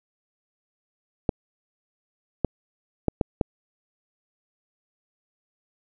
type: clicks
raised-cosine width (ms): 2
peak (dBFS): -7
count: 5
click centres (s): 1.292 / 2.447 / 3.083 / 3.212 / 3.412
effects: none